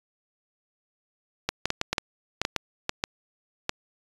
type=clicks; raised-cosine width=0.2 ms; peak=-7 dBFS; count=12; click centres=1.49 / 1.656 / 1.704 / 1.814 / 1.93 / 1.982 / 2.416 / 2.451 / 2.563 / 2.894 / 3.039 / 3.694 s; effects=resampled to 24000 Hz